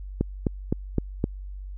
click train, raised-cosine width 3 ms, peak -9 dBFS, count 5, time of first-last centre 0.21-1.241 s, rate 3.88 Hz, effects added 48 Hz sine -34 dBFS peak until 1.77 s

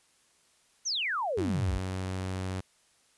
sine exponential sweep, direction down, 6630 to 47.77 Hz, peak -28 dBFS, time 0.85-1.79 s, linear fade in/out 20 ms
sawtooth tone, 93.6 Hz, F#2, 20 cents sharp, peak -28 dBFS, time 1.37-2.61 s, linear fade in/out 10 ms
effects white hiss -66 dBFS RMS until 3.17 s + resampled to 24000 Hz

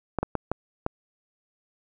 clicks, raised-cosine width 1 ms, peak -11 dBFS, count 5, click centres 0.187 / 0.23 / 0.353 / 0.516 / 0.864 s, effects none

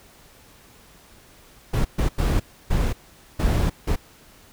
brown noise bursts at uneven times, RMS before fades -20 dBFS, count 6, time 1.73-1.85 / 1.98-2.09 / 2.18-2.4 / 2.7-2.93 / 3.39-3.7 / 3.87-3.96 s, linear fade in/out 10 ms, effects pink hiss -51 dBFS RMS until 4.52 s

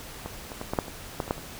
clicks, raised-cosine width 1 ms, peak -20 / -24 / -19 / -14 / -8 / -24 / -13 / -23 / -10 / -27 dBFS, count 10, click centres 0.26 / 0.518 / 0.614 / 0.735 / 0.788 / 0.882 / 1.202 / 1.279 / 1.309 / 1.38 s, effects pink hiss -42 dBFS RMS until 1.59 s

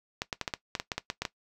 clicks, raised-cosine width 0.2 ms, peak -13 dBFS, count 12, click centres 0.219 / 0.328 / 0.413 / 0.478 / 0.538 / 0.752 / 0.799 / 0.918 / 0.98 / 1.101 / 1.22 / 1.252 s, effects noise-tail reverb RT60 0.1 s tail -17 dB re dry

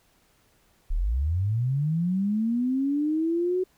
sine linear sweep, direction up, 30.87 to 374.1 Hz, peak -22 dBFS, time 0.9-3.64 s, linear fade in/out 10 ms, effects pink hiss -64 dBFS RMS until 3.77 s

